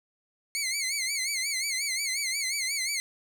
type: tone with vibrato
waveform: 15% pulse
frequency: 2168 Hz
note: C#7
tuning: 39 cents flat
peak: -21 dBFS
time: 0.55-3 s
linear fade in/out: 0 ms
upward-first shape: sine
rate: 5.6 Hz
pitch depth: 110 cents each way
effects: none